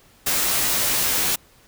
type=noise with comb filter; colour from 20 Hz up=white; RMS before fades=-21 dBFS; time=0.26-1.36 s; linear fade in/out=10 ms; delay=13 ms; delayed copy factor=-0.55; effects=pink hiss -54 dBFS RMS until 1.67 s